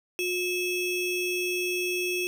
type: ring-modulated tone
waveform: square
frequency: 1480 Hz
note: F#6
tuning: in tune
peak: -24 dBFS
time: 0.19-2.27 s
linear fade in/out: 0 ms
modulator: 1120 Hz
effects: none